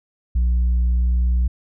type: tone with pitch glide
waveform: sine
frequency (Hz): 60.4 to 60.96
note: B1 to B1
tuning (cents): -38 to -22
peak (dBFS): -12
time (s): 0.35-1.48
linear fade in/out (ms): 10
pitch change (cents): +16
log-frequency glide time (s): 0.83-1.1
effects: tanh soft clip ceiling -14 dBFS